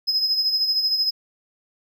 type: tone with tremolo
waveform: triangle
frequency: 5090 Hz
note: D#8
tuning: 39 cents sharp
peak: -14 dBFS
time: 0.07-1.11 s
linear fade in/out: 20 ms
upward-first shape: sine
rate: 13 Hz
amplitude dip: 60%
effects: tanh soft clip ceiling -13 dBFS